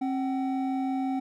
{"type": "tone pair together", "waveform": "triangle", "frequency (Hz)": [267.6, 757], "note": ["C4", "F#5"], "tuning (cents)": [39, 39], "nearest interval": "octave + tritone", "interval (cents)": 1800, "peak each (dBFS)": [-25, -31], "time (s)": [0.01, 1.2], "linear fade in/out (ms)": 10, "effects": []}